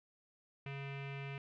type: tone with low-pass filter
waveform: square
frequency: 138.59 Hz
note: C#3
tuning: in tune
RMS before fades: -44 dBFS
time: 0.66-1.38 s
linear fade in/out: 2 ms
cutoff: 2500 Hz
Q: 5.4
effects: none